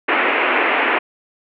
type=band-pass noise; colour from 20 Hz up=white; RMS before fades=-17 dBFS; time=0.08-0.99 s; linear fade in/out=10 ms; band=260 to 2600 Hz; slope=48 dB/octave; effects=none